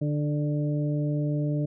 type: harmonic tone with a mistuned harmonic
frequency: 148 Hz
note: D3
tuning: 14 cents sharp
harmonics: 1 / 2 / 3 / 4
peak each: -25 / -30 / -39 / -36 dBFS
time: 0.01-1.66 s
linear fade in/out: 10 ms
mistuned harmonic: 3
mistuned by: -21 cents
effects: none